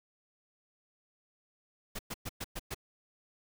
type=noise bursts; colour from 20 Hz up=pink; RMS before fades=-38 dBFS; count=6; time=1.95-2.746 s; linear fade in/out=10 ms; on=41 ms; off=110 ms; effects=none